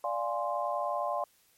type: chord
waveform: sine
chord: D half-diminished seventh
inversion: none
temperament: equal with one note detuned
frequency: 587.3 / 698.5 / 827.3 / 1046.5 Hz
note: D5 / F5 / Ab5 / C6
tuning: 0 / 0 / -7 / 0 cents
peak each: -34 / -34 / -37 / -34 dBFS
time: 0.04-1.24 s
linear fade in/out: 2 ms
effects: white hiss -66 dBFS RMS until 1.57 s + MP3 64 kbps